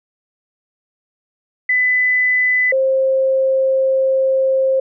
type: tone pair in turn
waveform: sine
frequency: 2002 / 530.3 Hz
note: B6 / C5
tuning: +23 / +23 cents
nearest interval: octave + major seventh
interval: 2300 cents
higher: first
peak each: -12 dBFS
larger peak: neither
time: 1.69-2.72 / 2.72-4.8 s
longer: second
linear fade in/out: 5 ms
effects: none